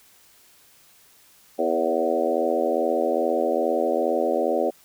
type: harmonic tone with a mistuned harmonic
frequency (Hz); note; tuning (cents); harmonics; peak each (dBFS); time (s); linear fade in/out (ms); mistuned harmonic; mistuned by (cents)
82.4; E2; 0; 3 / 4 / 5 / 6 / 7 / 8 / 9; -31 / -28 / -27 / -27 / -25 / -29 / -29; 1.58-4.71; 20; 7; -23
effects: white hiss -55 dBFS RMS until 4.84 s